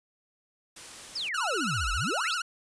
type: noise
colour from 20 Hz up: white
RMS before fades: -44 dBFS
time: 0.76-1.29 s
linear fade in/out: 5 ms
type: exponential two-way sweep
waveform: sine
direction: down then up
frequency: 5588 to 41.8 to 5588 Hz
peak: -30 dBFS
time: 1.15-2.35 s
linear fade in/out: 10 ms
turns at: 1.92 s
type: tone with vibrato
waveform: sawtooth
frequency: 1378 Hz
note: F6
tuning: 24 cents flat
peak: -25 dBFS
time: 1.34-2.42 s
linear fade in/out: 5 ms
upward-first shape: sine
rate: 15 Hz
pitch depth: 120 cents each way
effects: resampled to 22050 Hz